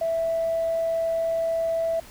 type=tone; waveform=sine; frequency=659.3 Hz; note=E5; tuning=in tune; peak=-21 dBFS; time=0.01-2 s; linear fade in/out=5 ms; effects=tanh soft clip ceiling -17 dBFS + pink hiss -47 dBFS RMS until 2.1 s